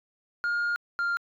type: tone pair in turn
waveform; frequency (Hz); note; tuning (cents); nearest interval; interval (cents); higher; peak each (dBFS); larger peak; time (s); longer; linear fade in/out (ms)
sine; 1418 / 1396.1; F6 / F6; +26 / -1; unison; 27; first; -22; neither; 0.44-0.76 / 0.99-1.17; first; 0
effects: tanh soft clip ceiling -24 dBFS